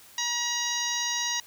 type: harmonic tone with a mistuned harmonic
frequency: 956 Hz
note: A#5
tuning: 43 cents sharp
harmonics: 1 / 2 / 3 / 4 / 5 / 6 / 7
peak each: -36 / -34 / -36 / -33 / -36 / -32 / -34 dBFS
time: 0.18-1.4 s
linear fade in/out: 2 ms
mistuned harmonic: 7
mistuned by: -49 cents
effects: white hiss -52 dBFS RMS until 1.46 s